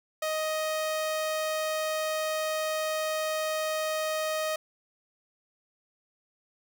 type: tone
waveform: sawtooth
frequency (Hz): 625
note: D#5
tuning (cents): +8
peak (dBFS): -24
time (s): 0.22-4.56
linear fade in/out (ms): 5
effects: none